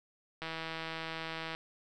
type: click train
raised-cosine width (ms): 0.3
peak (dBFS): -23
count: 184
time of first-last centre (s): 0.42-1.55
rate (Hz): 162
effects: none